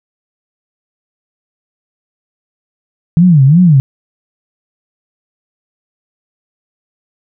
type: tone with vibrato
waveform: sine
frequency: 155.8 Hz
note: D#3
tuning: 3 cents sharp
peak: -3 dBFS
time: 3.17-3.8 s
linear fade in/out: 0 ms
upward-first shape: sine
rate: 2.8 Hz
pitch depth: 280 cents each way
effects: none